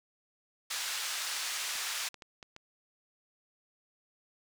white band-pass noise, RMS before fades -36 dBFS, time 0.7-2.09 s, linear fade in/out 10 ms, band 1100 to 6700 Hz, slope 12 dB/octave
clicks, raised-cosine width 0.2 ms, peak -27 / -31 / -30 / -29 / -30 dBFS, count 5, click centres 1.755 / 2.143 / 2.222 / 2.428 / 2.564 s
effects none

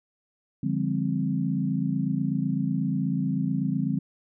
sine chord, D half-diminished seventh, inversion none, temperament equal with one note detuned, 146.83 / 174.61 / 203 / 261.6 Hz, D3 / F3 / Ab3 / C4, 0 / 0 / -39 / 0 cents, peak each -29 dBFS, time 0.63-3.99 s, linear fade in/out 5 ms, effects none

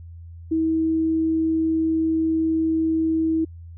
sine tone, 321.8 Hz, E4, 42 cents flat, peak -18 dBFS, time 0.51-3.45 s, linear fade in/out 10 ms, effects added 84 Hz sine -37 dBFS peak until 3.77 s

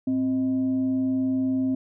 sine tone with frequency modulation, 261.6 Hz, C4, in tune, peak -21 dBFS, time 0.07-1.75 s, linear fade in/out 5 ms, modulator 369 Hz, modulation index 0.25, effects none

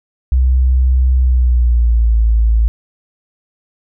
sine tone with pitch glide, 63.9 to 55.63 Hz, C2 to A1, -40 to +20 cents, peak -8 dBFS, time 0.32-2.68 s, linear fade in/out 0 ms, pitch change -240 cents, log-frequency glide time 1.19-2.17 s, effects none

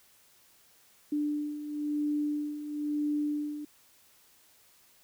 sine beating tone pair, 295.3 / 296.3 Hz, D4 / D4, +10 / +15 cents, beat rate 1 Hz, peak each -36 / -30 dBFS, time 1.12-3.65 s, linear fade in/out 5 ms, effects white hiss -62 dBFS RMS until 5.03 s

